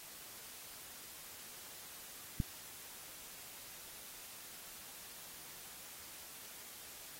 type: click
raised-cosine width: 5 ms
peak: -21 dBFS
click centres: 2.402 s
effects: white hiss -52 dBFS RMS until 7.19 s + AAC 48 kbps